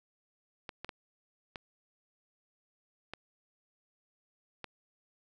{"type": "clicks", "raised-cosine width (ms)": 0.3, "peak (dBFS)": -24, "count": 6, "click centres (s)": [0.692, 0.846, 0.892, 1.558, 3.136, 4.643], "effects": []}